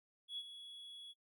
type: tone with ADSR envelope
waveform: triangle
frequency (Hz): 3366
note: G#7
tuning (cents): +23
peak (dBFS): -36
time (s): 0.28-1.14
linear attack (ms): 98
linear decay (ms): 47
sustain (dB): -12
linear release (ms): 35
effects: noise-tail reverb RT60 0.1 s tail -24 dB re dry + tanh soft clip ceiling -38 dBFS